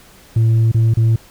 sine tone with dropouts, 113 Hz, A2, 47 cents sharp, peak -7 dBFS, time 0.36-1.16 s, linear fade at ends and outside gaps 5 ms, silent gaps 0.717-0.745 / 0.939-0.97 s, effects tanh soft clip ceiling -9 dBFS + pink hiss -45 dBFS RMS until 1.3 s

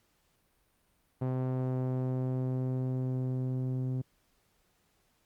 sawtooth tone with low-pass filter sweep, 128.7 Hz, C3, 28 cents flat, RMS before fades -32 dBFS, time 1.21-4.02 s, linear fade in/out 10 ms, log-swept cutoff 800 to 270 Hz, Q 0.71, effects pink hiss -72 dBFS RMS until 5.25 s + Opus 48 kbps

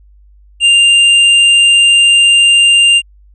sine tone with tanh clipping, 2794 Hz, F7, in tune, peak -6 dBFS, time 0.6-3.02 s, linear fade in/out 50 ms, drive 11 dB, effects added 50 Hz sine -40 dBFS peak until 3.34 s + resampled to 22050 Hz

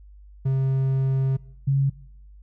triangle / sine tone pair in turn, 133.6 / 137.44 Hz, C3 / C#3, +36 / -14 cents, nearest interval unison, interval 50 cents, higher second, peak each -17 dBFS, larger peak neither, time 0.45-1.37 / 1.67-1.9 s, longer first, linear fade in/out 10 ms, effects noise-tail reverb RT60 0.8 s tail -22 dB re dry + added 50 Hz sine -44 dBFS peak until 2.42 s

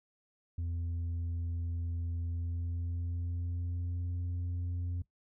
sine tone with pitch glide, 84.8 to 87.94 Hz, E2 to F2, +50 to +13 cents, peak -30 dBFS, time 0.58-5.02 s, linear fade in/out 5 ms, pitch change +63 cents, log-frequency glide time 2.22-4.12 s, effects noise-tail reverb RT60 0.1 s tail -19 dB re dry + tanh soft clip ceiling -32 dBFS

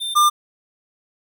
square tone pair in turn, 3589 / 1197.7 Hz, A7 / D6, +34 / +34 cents, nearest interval octave + perfect fifth, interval 1900 cents, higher first, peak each -24 / -12 dBFS, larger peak second, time 0-0.15 / 0.15-0.3 s, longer neither, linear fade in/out 20 ms, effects none

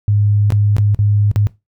sine tone with dropouts, 103.3 Hz, G#2, 9 cents flat, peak -10 dBFS, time 0.08-1.47 s, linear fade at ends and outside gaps 0 ms, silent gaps 0.504-0.522 / 0.766-0.783 / 0.946-0.99 / 1.314-1.36 s, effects noise-tail reverb RT60 0.2 s tail -18 dB re dry

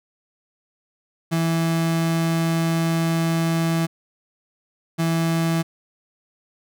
35% pulse tone pair in turn, 164.81 / 164.81 Hz, E3 / E3, 0 / 0 cents, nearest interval unison, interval 0 cents, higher neither, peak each -17 dBFS, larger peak neither, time 1.31-3.87 / 4.98-5.63 s, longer first, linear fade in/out 20 ms, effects none

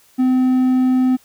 triangle tone, 256.2 Hz, C4, 36 cents flat, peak -10 dBFS, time 0.18-1.17 s, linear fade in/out 20 ms, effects white hiss -53 dBFS RMS until 1.24 s

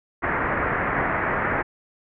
white low-pass noise, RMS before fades -24 dBFS, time 0.22-1.63 s, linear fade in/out 20 ms, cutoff 2000 Hz, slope 48 dB/octave, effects none

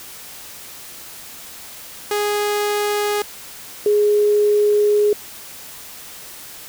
sawtooth / sine tone pair in turn, 414.3 / 416.4 Hz, G#4 / G#4, -4 / +5 cents, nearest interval unison, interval 9 cents, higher second, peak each -14 / -12 dBFS, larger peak second, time 2.11-3.22 / 3.86-5.13 s, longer second, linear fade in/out 2 ms, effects white hiss -37 dBFS RMS until 6.68 s

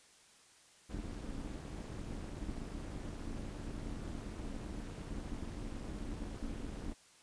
brown noise with amplitude modulation, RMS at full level -39 dBFS, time 0.89-6.94 s, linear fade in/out 20 ms, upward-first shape sine, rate 253 Hz, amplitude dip 90%, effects white hiss -63 dBFS RMS until 7.22 s + resampled to 22050 Hz

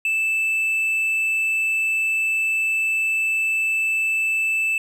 triangle tone, 2637 Hz, E7, in tune, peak -17 dBFS, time 0.05-4.78 s, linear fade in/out 2 ms, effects none

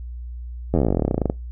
slowing click train, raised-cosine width 2 ms, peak -6 dBFS, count 25, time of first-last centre 0.74-1.299 s, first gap 11 ms, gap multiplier 1.06, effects noise-tail reverb RT60 0.2 s tail -23 dB re dry + added 60 Hz sine -30 dBFS peak until 1.51 s

